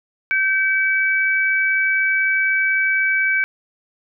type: tone pair together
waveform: sine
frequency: 1554 / 2284 Hz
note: G6 / D7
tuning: -16 / -49 cents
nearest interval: perfect fifth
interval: 667 cents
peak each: -18 dBFS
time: 0.31-3.44 s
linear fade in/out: 0 ms
effects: none